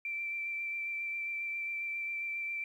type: tone with vibrato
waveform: sine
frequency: 2344 Hz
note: D7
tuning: 4 cents flat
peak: -34 dBFS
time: 0.05-2.64 s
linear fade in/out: 2 ms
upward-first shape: sine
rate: 7.4 Hz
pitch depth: 13 cents each way
effects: 11-bit